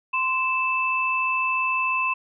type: tone pair together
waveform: sine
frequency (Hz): 1036.9 / 2637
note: C6 / E7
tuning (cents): -16 / 0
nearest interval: octave + major third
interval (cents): 1616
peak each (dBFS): -24 / -23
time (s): 0.13-2.14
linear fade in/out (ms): 10
effects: none